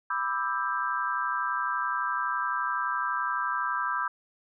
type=chord; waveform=sine; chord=E minor seventh; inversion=second; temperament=just; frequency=988.9 / 1186.7 / 1318.5 / 1582.2 Hz; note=B5 / D6 / E6 / G6; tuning=+2 / +18 / 0 / +16 cents; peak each=-32 dBFS; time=0.1-4.08 s; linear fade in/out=5 ms; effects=none